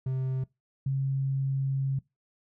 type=tone pair in turn; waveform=triangle / sine; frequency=130.81 / 135.52 Hz; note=C3 / C#3; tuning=0 / -39 cents; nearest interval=minor second; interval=61 cents; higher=second; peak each=-25 dBFS; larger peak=neither; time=0.06-0.44 / 0.86-1.99 s; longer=second; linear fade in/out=5 ms; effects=noise-tail reverb RT60 0.2 s tail -22 dB re dry